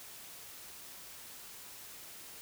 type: silence
effects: white hiss -50 dBFS RMS until 2.41 s